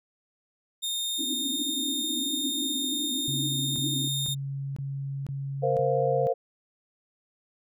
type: tone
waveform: sawtooth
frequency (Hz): 3661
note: A#7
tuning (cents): -32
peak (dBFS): -25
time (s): 0.82-4.35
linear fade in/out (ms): 20
type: band-pass noise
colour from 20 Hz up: pink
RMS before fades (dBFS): -35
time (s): 1.18-4.08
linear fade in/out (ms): 5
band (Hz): 250 to 320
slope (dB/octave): 96
type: tone bursts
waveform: sine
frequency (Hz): 137.9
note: C#3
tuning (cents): -9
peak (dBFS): -30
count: 6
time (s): 3.28-6.27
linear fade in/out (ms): 0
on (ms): 480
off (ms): 22
type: chord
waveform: sine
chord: Bb suspended second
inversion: none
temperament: equal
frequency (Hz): 466.2 / 523.3 / 698.5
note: Bb4 / C5 / F5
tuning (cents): 0 / 0 / 0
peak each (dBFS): -27 / -25 / -29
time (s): 5.62-6.34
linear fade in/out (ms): 20
effects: none